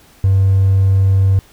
triangle tone with hard clipping, 96.5 Hz, G2, 27 cents flat, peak -9 dBFS, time 0.24-1.39 s, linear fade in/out 0 ms, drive 4 dB, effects pink hiss -47 dBFS RMS until 1.52 s

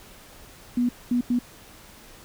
sine tone bursts at uneven times, 243.7 Hz, B3, 23 cents flat, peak -19 dBFS, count 3, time 0.77-0.89 / 1.11-1.21 / 1.3-1.39 s, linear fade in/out 5 ms, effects pink hiss -48 dBFS RMS until 2.24 s

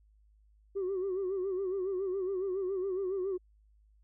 sine tone with vibrato, 379.5 Hz, F#4, 44 cents sharp, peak -29 dBFS, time 0.75-3.38 s, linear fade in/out 20 ms, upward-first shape sine, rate 7.2 Hz, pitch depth 86 cents each way, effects tanh soft clip ceiling -28 dBFS + added 52 Hz sine -61 dBFS peak until 4.03 s

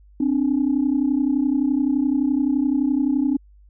sine tone pair together, 262 / 293.7 Hz, C4 / D4, +2 / 0 cents, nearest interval major second, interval 198 cents, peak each -19 / -19 dBFS, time 0.2-3.37 s, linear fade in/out 5 ms, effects tanh soft clip ceiling -11 dBFS + added 50 Hz sine -47 dBFS peak until 3.69 s

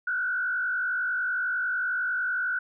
sine tone with frequency modulation, 1478 Hz, F#6, 2 cents flat, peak -25 dBFS, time 0.07-2.59 s, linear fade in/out 5 ms, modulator 51 Hz, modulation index 1.1, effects none

